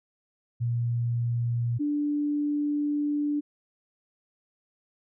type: tone pair in turn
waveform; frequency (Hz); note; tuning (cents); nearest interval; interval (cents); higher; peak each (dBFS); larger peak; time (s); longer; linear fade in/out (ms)
sine; 118.7 / 293.3; A#2 / D4; +32 / -2; octave + major third; 1566; second; -24; neither; 0.6-1.79 / 1.79-3.41; second; 20
effects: none